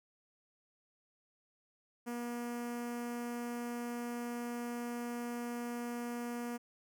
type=tone with notch filter; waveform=sawtooth; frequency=239.4 Hz; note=A#3; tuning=46 cents sharp; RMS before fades=-40 dBFS; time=2.06-6.58 s; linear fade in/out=20 ms; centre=3800 Hz; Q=1.1; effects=none